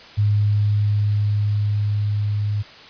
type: tone with level ramp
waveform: sine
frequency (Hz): 103.83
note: G#2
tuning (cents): 0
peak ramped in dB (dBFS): -14 to -19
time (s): 0.17-2.63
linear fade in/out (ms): 20
effects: white hiss -42 dBFS RMS until 2.89 s + resampled to 11025 Hz